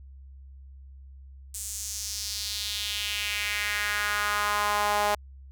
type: tone with high-pass filter sweep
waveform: sawtooth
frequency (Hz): 207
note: G#3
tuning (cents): -5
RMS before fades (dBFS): -29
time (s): 1.54-5.15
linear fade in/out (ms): 5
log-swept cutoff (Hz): 8100 to 730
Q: 2.5
effects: added 67 Hz sine -44 dBFS peak until 5.51 s